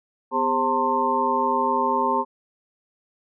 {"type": "tone cluster", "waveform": "sine", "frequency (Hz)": [251.3, 404, 531, 902, 1054], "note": ["B3", "G#4", "C5", "A5", "C6"], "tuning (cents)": [30, -48, 25, 43, 12], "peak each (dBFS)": [-29, -28, -29, -22, -24], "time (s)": [0.31, 2.25], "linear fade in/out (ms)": 50, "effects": []}